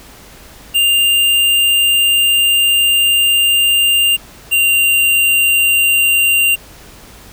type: tone pair in turn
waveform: square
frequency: 2797 / 2779 Hz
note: F7 / F7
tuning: +2 / -9 cents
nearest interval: unison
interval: 11 cents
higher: first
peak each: -10 dBFS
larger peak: neither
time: 0.74-4.17 / 4.51-6.56 s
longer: first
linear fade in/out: 20 ms
effects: added 50 Hz sine -44 dBFS peak until 7.32 s + pink hiss -39 dBFS RMS until 7.32 s